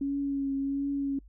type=tone with vibrato; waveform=sine; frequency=277.2 Hz; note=C#4; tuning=in tune; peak=-27 dBFS; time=0.01-1.19 s; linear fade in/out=5 ms; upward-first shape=triangle; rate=1.4 Hz; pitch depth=28 cents each way; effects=noise-tail reverb RT60 0.1 s tail -26 dB re dry + added 50 Hz sine -50 dBFS peak until 1.28 s

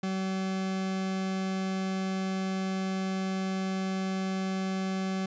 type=tone; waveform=40% pulse; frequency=190 Hz; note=F#3; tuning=46 cents sharp; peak=-28 dBFS; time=0.03-5.26 s; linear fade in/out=5 ms; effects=resampled to 16000 Hz

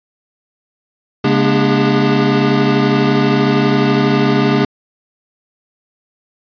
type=tone cluster; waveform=square; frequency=138.6 / 209 / 240.4 / 294.2 / 403.4 Hz; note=C#3 / G#3 / B3 / D4 / G4; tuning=0 / +11 / -46 / +3 / +50 cents; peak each=-18 dBFS; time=1.24-4.65 s; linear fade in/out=5 ms; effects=resampled to 11025 Hz

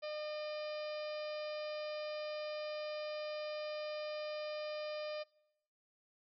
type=harmonic tone with a mistuned harmonic; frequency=606 Hz; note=D#5; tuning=46 cents flat; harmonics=1 / 2 / 3 / 4 / 5 / 6 / 7 / 8 / 9; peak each=-40 / -52 / -56 / -52 / -56 / -59 / -59 / -53 / -66 dBFS; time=0.02-5.24 s; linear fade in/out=20 ms; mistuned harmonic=7; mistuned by=-56 cents; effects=noise-tail reverb RT60 0.8 s tail -23 dB re dry

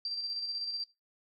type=tone with tremolo; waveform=sine; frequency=4707 Hz; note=D8; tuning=3 cents sharp; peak=-32 dBFS; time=0.05-0.84 s; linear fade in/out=2 ms; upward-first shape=square; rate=16 Hz; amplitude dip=35%; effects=noise-tail reverb RT60 0.2 s tail -17 dB re dry

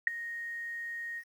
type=tone with ADSR envelope; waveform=sine; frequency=1864.7 Hz; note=A#6; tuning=in tune; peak=-18 dBFS; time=0.07-1.24 s; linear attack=3 ms; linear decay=9 ms; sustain=-18 dB; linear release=63 ms; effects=10-bit

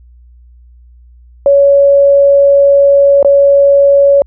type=tone with dropouts; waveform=sine; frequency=561 Hz; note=C#5; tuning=21 cents sharp; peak=-3 dBFS; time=1.46-4.22 s; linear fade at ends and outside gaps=1 ms; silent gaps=3.228-3.247 s; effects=added 60 Hz sine -37 dBFS peak until 4.26 s

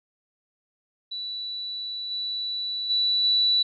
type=tone with level steps; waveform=sine; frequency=3951 Hz; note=B7; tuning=in tune; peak=-30 / -27 / -20 / -18 dBFS; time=1.11-3.63 s; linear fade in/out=10 ms; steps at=2.1 / 2.89 / 3.23 s; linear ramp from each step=20 ms; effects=none

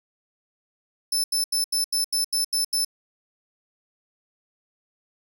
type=tone bursts; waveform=25% pulse; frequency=5274 Hz; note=E8; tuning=in tune; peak=-16 dBFS; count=9; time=1.12-2.848 s; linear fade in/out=5 ms; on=120 ms; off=81 ms; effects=none

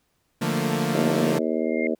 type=chord; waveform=sawtooth; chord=Bb major seventh; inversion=first; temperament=equal with one note detuned; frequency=146.83 / 174.61 / 221 / 233.1 Hz; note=D3 / F3 / A3 / Bb3; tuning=0 / 0 / +8 / 0 cents; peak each=-24 dBFS; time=0.41-1.39 s; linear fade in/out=10 ms
type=harmonic tone; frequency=79.4 Hz; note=D#2; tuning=36 cents sharp; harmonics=3 / 4 / 5 / 6 / 7 / 8; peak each=-27 / -28 / -29 / -30 / -30 / -31 dBFS; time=0.94-1.95 s; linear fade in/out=10 ms
type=tone with exponential growth; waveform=sine; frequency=2116 Hz; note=C7; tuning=19 cents sharp; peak=-25 dBFS; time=1.41-1.87 s; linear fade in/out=2 ms; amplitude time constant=100 ms
effects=pink hiss -70 dBFS RMS until 1.99 s

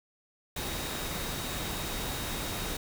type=tone in noise; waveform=sine; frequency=3763 Hz; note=A#7; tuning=16 cents sharp; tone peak=-44 dBFS; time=0.56-2.77 s; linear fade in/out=5 ms; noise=pink; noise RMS=-35 dBFS; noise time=0.56-2.77 s; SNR=-12 dB; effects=none

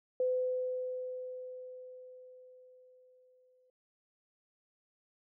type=tone with exponential decay; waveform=sine; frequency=507 Hz; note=B4; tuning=45 cents sharp; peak=-27 dBFS; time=0.2-3.7 s; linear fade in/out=2 ms; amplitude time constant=760 ms; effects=none

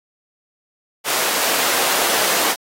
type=high-pass noise; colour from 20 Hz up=pink; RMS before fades=-19 dBFS; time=1.04-2.56 s; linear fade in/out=50 ms; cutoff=500 Hz; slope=12 dB/octave; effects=AAC 48 kbps

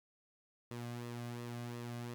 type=tone with flanger; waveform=sawtooth; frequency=119.7 Hz; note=A#2; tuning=46 cents sharp; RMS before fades=-44 dBFS; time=0.71-2.14 s; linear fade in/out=0 ms; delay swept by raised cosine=1.3 to 2.25 ms; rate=2.8 Hz; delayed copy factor=-0.5; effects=13-bit

